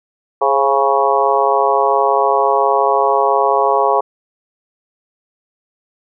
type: harmonic tone with a mistuned harmonic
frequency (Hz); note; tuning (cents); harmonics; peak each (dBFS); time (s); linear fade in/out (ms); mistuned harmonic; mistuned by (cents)
138.59; C#3; 0; 3 / 4 / 5 / 6 / 7 / 8; -18 / -18 / -18 / -18 / -18 / -18; 0.41-4.01; 10; 4; -45
effects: none